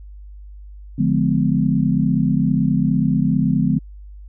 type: chord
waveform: sine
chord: D diminished seventh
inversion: none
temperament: just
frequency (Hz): 146.83 / 176.2 / 211.4 / 253.7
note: D3 / F3 / Ab3 / Cb4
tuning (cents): 0 / +16 / +31 / +47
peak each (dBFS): -20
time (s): 0.98-3.79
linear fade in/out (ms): 10
effects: added 50 Hz sine -35 dBFS peak until 4.28 s